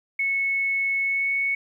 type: tone with pitch glide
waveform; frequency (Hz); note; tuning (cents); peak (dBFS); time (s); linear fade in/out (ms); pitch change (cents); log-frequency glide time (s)
sine; 2201 to 2215; C#7 to C#7; -13 to -2; -21; 0.19-1.55; 5; +11; 1.04-1.31
effects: 10-bit